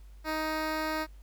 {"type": "tone with notch filter", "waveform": "10% pulse", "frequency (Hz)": 312.6, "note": "D#4", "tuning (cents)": 8, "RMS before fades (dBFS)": -32, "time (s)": [0.24, 1.07], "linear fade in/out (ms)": 50, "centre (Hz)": 8700, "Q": 1, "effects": ["added 50 Hz sine -47 dBFS peak until 1.22 s", "pink hiss -66 dBFS RMS until 1.22 s"]}